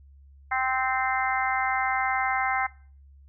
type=harmonic tone; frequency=260.3 Hz; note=C4; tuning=9 cents flat; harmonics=3 / 4 / 5 / 6 / 7 / 8; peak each=-27 / -32 / -32 / -32 / -34 / -30 dBFS; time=0.51-2.67 s; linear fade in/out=10 ms; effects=noise-tail reverb RT60 0.4 s tail -19 dB re dry + added 69 Hz sine -49 dBFS peak until 3.28 s